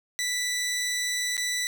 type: tone with dropouts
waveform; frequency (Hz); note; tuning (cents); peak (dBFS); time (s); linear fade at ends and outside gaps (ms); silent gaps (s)
15% pulse; 1975.5; B6; 0; -20; 0.19-1.67; 0; 1.368-1.378
effects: none